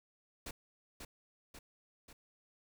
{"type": "noise with echo", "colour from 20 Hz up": "pink", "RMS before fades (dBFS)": -44, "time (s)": [0.46, 0.51], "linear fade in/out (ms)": 5, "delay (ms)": 540, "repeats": 3, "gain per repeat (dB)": -4, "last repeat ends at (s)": 2.13, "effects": []}